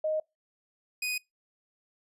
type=tone pair in turn; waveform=sine / sawtooth; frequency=622.3 / 2489 Hz; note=D#5 / D#7; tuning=0 / 0 cents; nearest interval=2 octaves; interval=2400 cents; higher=second; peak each=-26 dBFS; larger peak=neither; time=0.04-0.2 / 1.02-1.18 s; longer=neither; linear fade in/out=5 ms; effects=noise-tail reverb RT60 0.2 s tail -25 dB re dry + resampled to 32000 Hz